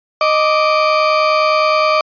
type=tone pair together; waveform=35% pulse; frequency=619.8 / 1170 Hz; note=D#5 / D6; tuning=-7 / -7 cents; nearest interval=major seventh; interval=1100 cents; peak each=-12 dBFS; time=0.21-2.01 s; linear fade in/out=2 ms; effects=resampled to 11025 Hz